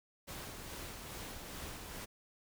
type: noise with tremolo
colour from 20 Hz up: pink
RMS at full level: -45 dBFS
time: 0.27-2.06 s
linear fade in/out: 20 ms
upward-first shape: sine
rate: 2.4 Hz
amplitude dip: 30%
effects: none